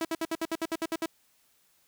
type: tone bursts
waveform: sawtooth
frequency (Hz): 326.5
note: E4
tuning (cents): -17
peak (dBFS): -24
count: 11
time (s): 0.01-1.059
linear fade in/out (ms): 2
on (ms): 39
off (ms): 62
effects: white hiss -67 dBFS RMS until 1.87 s